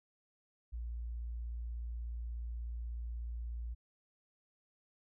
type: tone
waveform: sine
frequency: 58.27 Hz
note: A#1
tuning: in tune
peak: -38 dBFS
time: 0.72-3.75 s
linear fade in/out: 20 ms
effects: none

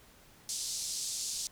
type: band-pass noise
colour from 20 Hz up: pink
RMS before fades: -37 dBFS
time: 0.49-1.47 s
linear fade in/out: 0 ms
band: 4700 to 8800 Hz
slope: 24 dB/octave
effects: pink hiss -59 dBFS RMS until 1.51 s

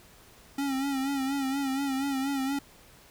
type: tone with vibrato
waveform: square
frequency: 272.4 Hz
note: C#4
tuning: 30 cents flat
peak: -28 dBFS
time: 0.58-2.59 s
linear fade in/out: 5 ms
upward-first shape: sine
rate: 4.2 Hz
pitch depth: 58 cents each way
effects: pink hiss -55 dBFS RMS until 3.1 s

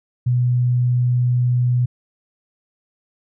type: tone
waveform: sine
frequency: 123.47 Hz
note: B2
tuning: in tune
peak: -14 dBFS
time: 0.26-1.86 s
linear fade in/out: 10 ms
effects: none

